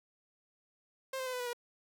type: tone with pitch steps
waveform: sawtooth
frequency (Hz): 529 / 519 / 509.2 / 499.6 / 490.2 / 480.9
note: C5 / C5 / C5 / B4 / B4 / B4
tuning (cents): +19 / -14 / -47 / +20 / -13 / -46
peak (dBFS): -32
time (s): 1.13-1.532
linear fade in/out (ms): 5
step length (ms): 67
effects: none